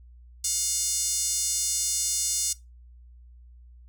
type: tone with high-pass filter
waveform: 5% pulse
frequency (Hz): 716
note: F5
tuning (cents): +43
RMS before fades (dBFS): -27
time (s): 0.44-2.53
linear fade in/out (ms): 5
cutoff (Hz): 6600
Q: 1.5
effects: noise-tail reverb RT60 0.2 s tail -17 dB re dry + added 60 Hz sine -47 dBFS peak until 3.88 s